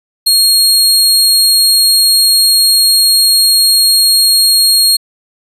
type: tone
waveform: sawtooth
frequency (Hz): 4269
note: C8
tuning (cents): +34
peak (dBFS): -3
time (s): 0.26-4.97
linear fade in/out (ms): 10
effects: resampled to 32000 Hz